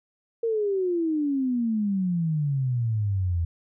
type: exponential sweep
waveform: sine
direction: down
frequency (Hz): 466.2 to 82.1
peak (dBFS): -22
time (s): 0.43-3.45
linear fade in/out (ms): 5
effects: none